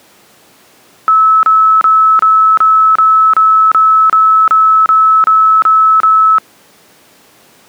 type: tone bursts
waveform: sine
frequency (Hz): 1300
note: E6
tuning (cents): -24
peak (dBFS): -4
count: 14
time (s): 1.08-6.383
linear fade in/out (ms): 0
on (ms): 350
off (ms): 31
effects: pink hiss -44 dBFS RMS until 7.68 s + high-pass 200 Hz 12 dB/octave